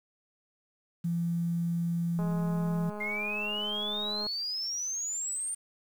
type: tone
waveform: sine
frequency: 170 Hz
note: F3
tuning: 46 cents flat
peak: -27 dBFS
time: 1.04-2.9 s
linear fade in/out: 10 ms
type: click train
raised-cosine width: 1 ms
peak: -27 dBFS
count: 435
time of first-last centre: 2.19-4.267 s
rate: 209 Hz
type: exponential sweep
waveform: sine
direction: up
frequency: 2093 to 9020 Hz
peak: -31 dBFS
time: 3-5.55 s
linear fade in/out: 10 ms
effects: 9-bit